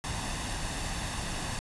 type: noise with comb filter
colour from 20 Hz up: pink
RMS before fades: -34 dBFS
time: 0.04-1.59 s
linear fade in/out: 0 ms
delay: 1.1 ms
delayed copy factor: +0.5
effects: resampled to 24000 Hz